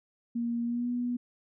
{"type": "tone with pitch glide", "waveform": "sine", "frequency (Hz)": [235.4, 243.8], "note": ["A#3", "B3"], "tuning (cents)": [17, -22], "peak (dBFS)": -28, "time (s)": [0.35, 1.17], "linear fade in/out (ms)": 10, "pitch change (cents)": 61, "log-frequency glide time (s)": [0.64, 0.89], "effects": []}